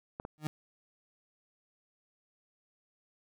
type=clicks; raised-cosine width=1 ms; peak=-25 dBFS; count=2; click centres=0.199 / 0.251 s
type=tone with exponential growth; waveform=30% pulse; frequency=152.8 Hz; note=D#3; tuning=31 cents flat; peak=-27 dBFS; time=0.38-0.47 s; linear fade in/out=0 ms; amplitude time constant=19 ms
effects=none